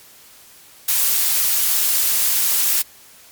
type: noise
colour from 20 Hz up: blue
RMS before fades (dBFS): -17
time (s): 0.88-2.82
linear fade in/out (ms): 5
effects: white hiss -46 dBFS RMS until 3.31 s + MP3 96 kbps